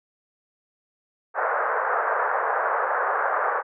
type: band-pass noise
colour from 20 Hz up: white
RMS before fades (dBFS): -24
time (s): 1.34-3.63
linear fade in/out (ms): 50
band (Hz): 460 to 1600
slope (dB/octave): 48
effects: none